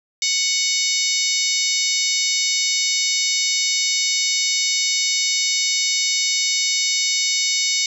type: harmonic tone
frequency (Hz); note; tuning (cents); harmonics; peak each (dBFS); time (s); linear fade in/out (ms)
740; F#5; 0; 3 / 4 / 5 / 6 / 7 / 8 / 9 / 10; -25 / -30 / -25 / -26 / -24 / -24 / -30 / -28; 0.22-7.86; 2
effects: 8-bit